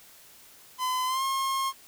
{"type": "tone with pitch glide", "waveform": "45% pulse", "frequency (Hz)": [1017, 1073.7], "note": ["C6", "C6"], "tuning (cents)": [-50, 44], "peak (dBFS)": -26, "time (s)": [0.78, 1.73], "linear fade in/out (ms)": 50, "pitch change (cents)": 94, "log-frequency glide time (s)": [1.06, 1.23], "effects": ["white hiss -53 dBFS RMS until 1.87 s"]}